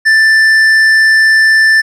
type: tone with tanh clipping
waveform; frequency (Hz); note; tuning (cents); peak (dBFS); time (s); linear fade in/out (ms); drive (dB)
sine; 1768; A6; +8; -6; 0.05-1.82; 20; 8
effects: none